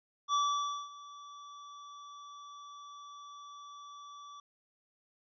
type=tone with ADSR envelope; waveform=square; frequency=1155 Hz; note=D6; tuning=29 cents flat; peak=-27 dBFS; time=0.28-4.4 s; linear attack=57 ms; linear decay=550 ms; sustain=-21 dB; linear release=3 ms; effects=resampled to 16000 Hz